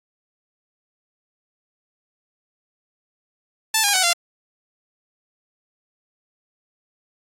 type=tone with pitch steps; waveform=5% pulse; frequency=880 / 811.6 / 748.6 / 690.4 Hz; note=A5 / G#5 / F#5 / F5; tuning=0 / -40 / +20 / -20 cents; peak=-4 dBFS; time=3.74-4.132 s; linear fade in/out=5 ms; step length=98 ms; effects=AAC 48 kbps